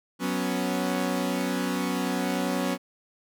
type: chord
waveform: sawtooth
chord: F# suspended fourth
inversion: none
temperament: equal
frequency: 185 / 246.9 / 277.2 Hz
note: F#3 / B3 / C#4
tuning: 0 / 0 / 0 cents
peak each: -26 dBFS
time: 0.19-2.78 s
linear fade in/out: 50 ms
effects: none